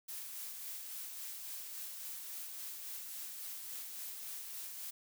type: noise with tremolo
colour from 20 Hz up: blue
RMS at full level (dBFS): -44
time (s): 0.08-4.91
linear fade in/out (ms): 10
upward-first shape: sine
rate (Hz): 3.6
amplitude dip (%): 30
effects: none